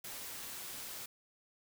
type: noise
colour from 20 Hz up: white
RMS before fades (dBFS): -45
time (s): 0.04-1.06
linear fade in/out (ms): 5
effects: none